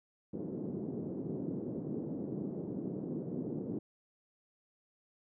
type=band-pass noise; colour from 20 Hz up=white; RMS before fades=-39 dBFS; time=0.33-3.79 s; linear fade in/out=5 ms; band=140 to 370 Hz; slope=24 dB/octave; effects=none